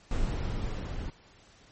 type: noise with level ramp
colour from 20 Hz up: brown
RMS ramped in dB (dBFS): -29 to -35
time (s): 0.11-1.1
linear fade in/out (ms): 2
effects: pink hiss -58 dBFS RMS until 1.71 s + MP3 32 kbps